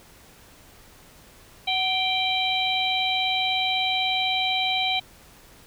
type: harmonic tone with a mistuned harmonic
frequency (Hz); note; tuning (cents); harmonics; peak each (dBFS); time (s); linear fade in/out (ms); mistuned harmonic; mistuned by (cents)
784; G5; 0; 1 / 3 / 4 / 5; -27 / -27 / -27 / -27; 1.67-5; 10; 1; -83
effects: pink hiss -51 dBFS RMS until 5.66 s